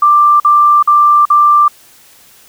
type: tone bursts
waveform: sine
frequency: 1181 Hz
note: D6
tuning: 9 cents sharp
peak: -4 dBFS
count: 4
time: 0.02-1.681 s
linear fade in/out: 5 ms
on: 380 ms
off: 47 ms
effects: white hiss -43 dBFS RMS until 2.48 s